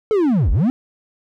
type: linear two-way sweep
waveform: triangle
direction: down then up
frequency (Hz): 448.8 to 38.89 to 271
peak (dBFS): -11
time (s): 0.11-0.7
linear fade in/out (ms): 0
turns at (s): 0.51
effects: none